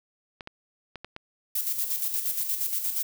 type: clicks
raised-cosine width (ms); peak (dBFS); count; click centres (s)
0.3; -22; 5; 0.408 / 0.474 / 0.957 / 1.046 / 1.164
type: noise with tremolo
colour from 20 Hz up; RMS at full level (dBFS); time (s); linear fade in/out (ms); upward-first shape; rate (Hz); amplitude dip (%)
violet; -27; 1.55-3.03; 5; square; 8.5; 50
effects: none